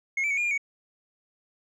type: tone with pitch steps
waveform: sine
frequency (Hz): 2162 / 2323 / 2223 / 2421 / 2404 / 2236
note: C#7 / D7 / C#7 / D#7 / D7 / C#7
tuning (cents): -44 / -20 / +4 / -48 / +40 / +14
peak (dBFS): -21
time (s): 0.17-0.578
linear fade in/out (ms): 5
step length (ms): 68
effects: tanh soft clip ceiling -23 dBFS